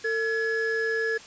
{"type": "tone pair together", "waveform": "triangle", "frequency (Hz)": [450, 1697.8], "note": ["A4", "G#6"], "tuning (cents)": [39, 38], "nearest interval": "octave + major seventh", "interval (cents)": 2299, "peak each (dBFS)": -25, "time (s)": [0.04, 1.18], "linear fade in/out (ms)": 10, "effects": ["white hiss -46 dBFS RMS until 1.26 s", "resampled to 16000 Hz"]}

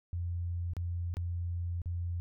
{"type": "tone with dropouts", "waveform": "sine", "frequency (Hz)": 86.8, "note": "F2", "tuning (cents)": -10, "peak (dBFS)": -32, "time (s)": [0.13, 2.2], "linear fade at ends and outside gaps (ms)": 0, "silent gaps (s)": [[0.735, 0.767], [1.14, 1.169], [1.818, 1.858]], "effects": []}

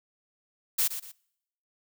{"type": "noise with echo", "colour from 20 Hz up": "blue", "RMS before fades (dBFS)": -25, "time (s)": [0.78, 0.88], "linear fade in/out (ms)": 10, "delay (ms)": 120, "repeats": 2, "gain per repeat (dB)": -10, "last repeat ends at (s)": 1.12, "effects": ["noise-tail reverb RT60 0.8 s tail -26 dB re dry"]}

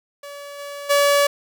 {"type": "tone with level steps", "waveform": "sawtooth", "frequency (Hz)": 571, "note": "D5", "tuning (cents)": -49, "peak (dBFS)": [-30, -27, -10], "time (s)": [0.23, 1.27], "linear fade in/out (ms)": 5, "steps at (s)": [0.58, 0.89], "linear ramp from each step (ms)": 20, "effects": []}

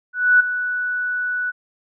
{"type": "tone with ADSR envelope", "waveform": "sine", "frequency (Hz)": 1480, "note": "F#6", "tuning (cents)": 0, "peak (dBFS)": -8, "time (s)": [0.13, 1.52], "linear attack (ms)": 270, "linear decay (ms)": 10, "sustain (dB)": -12, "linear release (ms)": 29, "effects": []}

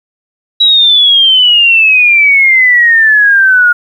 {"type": "exponential sweep", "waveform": "sine", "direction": "down", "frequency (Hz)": [3900, 1421], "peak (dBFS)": -3, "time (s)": [0.6, 3.73], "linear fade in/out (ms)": 10, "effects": ["7-bit"]}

